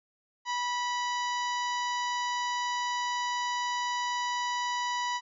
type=harmonic tone with a mistuned harmonic; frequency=977 Hz; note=B5; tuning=19 cents flat; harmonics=1 / 2 / 3 / 4 / 5 / 6 / 7; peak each=-30 / -36 / -40 / -42 / -44 / -46 / -47 dBFS; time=0.45-5.21 s; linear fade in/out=50 ms; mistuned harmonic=3; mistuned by=+29 cents; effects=none